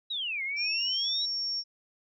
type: exponential two-way sweep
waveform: sine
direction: down then up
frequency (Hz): 3951 to 2093 to 3951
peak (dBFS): -30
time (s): 0.1-1.26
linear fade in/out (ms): 10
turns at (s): 0.43
type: tone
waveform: sine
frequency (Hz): 5500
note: F8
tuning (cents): -27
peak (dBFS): -29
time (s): 0.56-1.64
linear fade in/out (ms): 50
effects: none